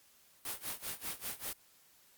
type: noise with tremolo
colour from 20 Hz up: white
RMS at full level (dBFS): -38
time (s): 0.45-1.53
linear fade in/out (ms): 2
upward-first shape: sine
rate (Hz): 5.1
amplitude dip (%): 90
effects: white hiss -65 dBFS RMS until 2.17 s + Opus 48 kbps